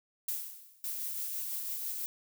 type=noise with exponential decay; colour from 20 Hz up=violet; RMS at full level=-32 dBFS; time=0.28-0.93 s; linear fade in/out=5 ms; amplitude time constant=140 ms
type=noise with tremolo; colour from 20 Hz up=violet; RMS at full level=-36 dBFS; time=0.84-2.06 s; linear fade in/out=0 ms; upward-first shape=sine; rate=6 Hz; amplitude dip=25%
effects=none